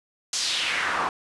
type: noise with band-pass filter sweep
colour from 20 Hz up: pink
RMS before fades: -26 dBFS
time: 0.33-1.09 s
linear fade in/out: 2 ms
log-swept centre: 6200 to 910 Hz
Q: 2.2
effects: resampled to 24000 Hz